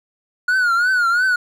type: tone with vibrato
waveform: triangle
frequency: 1443 Hz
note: F#6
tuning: 44 cents flat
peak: -12 dBFS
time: 0.48-1.36 s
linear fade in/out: 5 ms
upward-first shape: triangle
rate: 2.9 Hz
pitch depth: 120 cents each way
effects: none